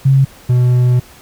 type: tone pair in turn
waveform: sine / triangle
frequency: 135.4 / 124.03 Hz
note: C#3 / B2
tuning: -40 / +8 cents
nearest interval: major second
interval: 152 cents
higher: first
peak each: -6 dBFS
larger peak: neither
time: 0.05-0.25 / 0.49-1 s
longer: second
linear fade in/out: 10 ms
effects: pink hiss -41 dBFS RMS until 1.21 s